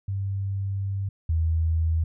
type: tone pair in turn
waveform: sine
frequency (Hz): 98 / 81.13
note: G2 / E2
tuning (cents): 0 / -27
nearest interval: minor third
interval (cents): 327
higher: first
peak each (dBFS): -25 / -20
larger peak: second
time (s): 0.08-1.09 / 1.29-2.04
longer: first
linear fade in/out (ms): 5
effects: none